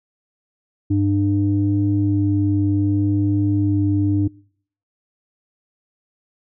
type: tone pair together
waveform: sine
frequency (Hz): 100.33 / 300.3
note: G2 / D4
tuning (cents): +41 / +39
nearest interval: octave + perfect fifth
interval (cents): 1898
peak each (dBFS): -17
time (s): 0.9-4.28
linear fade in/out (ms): 10
effects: noise-tail reverb RT60 0.6 s tail -26 dB re dry + tanh soft clip ceiling -7 dBFS